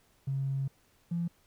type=tone pair in turn; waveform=triangle; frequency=136.1 / 170.83 Hz; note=C#3 / F3; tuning=-31 / -38 cents; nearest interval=major third; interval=393 cents; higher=second; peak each=-25 dBFS; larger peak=neither; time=0.27-0.68 / 1.11-1.28 s; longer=first; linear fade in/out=10 ms; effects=tanh soft clip ceiling -27 dBFS + pink hiss -67 dBFS RMS until 1.46 s